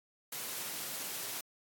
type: high-pass noise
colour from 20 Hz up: white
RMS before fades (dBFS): -40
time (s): 0.32-1.41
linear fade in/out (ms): 5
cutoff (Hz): 110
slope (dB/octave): 48
effects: AAC 64 kbps